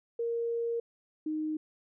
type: tone pair in turn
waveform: sine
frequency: 466.2 / 309.6 Hz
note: A#4 / D#4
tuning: 0 / -9 cents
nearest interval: perfect fifth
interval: 709 cents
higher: first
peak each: -29 / -30 dBFS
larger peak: first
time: 0.19-0.8 / 1.26-1.57 s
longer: first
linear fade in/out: 5 ms
effects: none